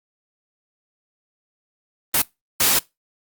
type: noise bursts at uneven times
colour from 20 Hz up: white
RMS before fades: -17 dBFS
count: 2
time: 2.14-2.22 / 2.6-2.79 s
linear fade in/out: 5 ms
effects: noise-tail reverb RT60 0.2 s tail -22 dB re dry + Opus 32 kbps